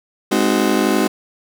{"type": "chord", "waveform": "35% pulse", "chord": "Ab dominant seventh", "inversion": "none", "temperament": "just", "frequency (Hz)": [207.7, 259.6, 311.5, 373.8], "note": ["Ab3", "C4", "Eb4", "Gb4"], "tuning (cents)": [0, -13, 2, 18], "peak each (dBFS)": -18, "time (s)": [0.31, 1.08], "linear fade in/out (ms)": 10, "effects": []}